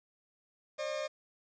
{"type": "tone pair together", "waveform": "40% pulse", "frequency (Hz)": [540, 606.1], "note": ["C#5", "D#5"], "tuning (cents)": [-45, -46], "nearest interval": "major second", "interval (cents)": 199, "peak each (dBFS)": [-38, -35], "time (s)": [0.78, 1.08], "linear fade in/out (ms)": 20, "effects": ["resampled to 16000 Hz", "10-bit"]}